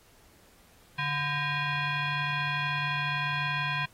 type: tone with frequency modulation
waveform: sine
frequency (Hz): 721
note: F#5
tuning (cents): -45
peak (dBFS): -27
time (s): 0.98-3.86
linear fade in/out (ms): 10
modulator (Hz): 867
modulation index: 2.7
effects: pink hiss -60 dBFS RMS until 3.93 s + AAC 48 kbps